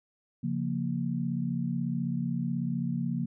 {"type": "chord", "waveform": "sine", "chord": "Bb minor", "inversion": "first", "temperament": "equal", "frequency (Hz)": [138.59, 174.61, 233.1], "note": ["Db3", "F3", "Bb3"], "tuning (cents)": [0, 0, 0], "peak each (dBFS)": [-33, -32, -32], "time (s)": [0.43, 3.26], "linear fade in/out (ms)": 10, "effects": []}